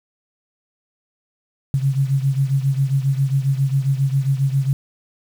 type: beating tone pair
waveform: sine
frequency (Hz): 134.6 / 142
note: C3 / C#3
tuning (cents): +49 / +42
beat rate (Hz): 7.4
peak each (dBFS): -17 / -21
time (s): 1.74-4.73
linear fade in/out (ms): 0
effects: 7-bit